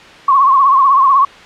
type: tone with vibrato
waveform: sine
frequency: 1087 Hz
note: C#6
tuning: 34 cents flat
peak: -6 dBFS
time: 0.28-1.25 s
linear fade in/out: 5 ms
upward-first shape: triangle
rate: 16 Hz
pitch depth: 98 cents each way
effects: white hiss -36 dBFS RMS until 1.45 s + low-pass 3000 Hz 12 dB/octave